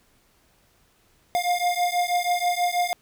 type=beating tone pair; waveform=square; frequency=705 / 711.2 Hz; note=F5 / F5; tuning=+16 / +31 cents; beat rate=6.2 Hz; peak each=-25 dBFS; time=1.35-2.93 s; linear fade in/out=0 ms; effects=pink hiss -62 dBFS RMS until 3.01 s